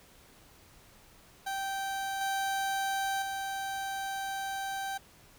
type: tone with level steps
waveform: 30% pulse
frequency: 780 Hz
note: G5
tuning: 9 cents flat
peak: -30 / -27 / -31 dBFS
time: 1.46-4.98 s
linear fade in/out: 10 ms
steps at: 2.21 / 3.22 s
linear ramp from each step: 2 ms
effects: pink hiss -58 dBFS RMS until 5.38 s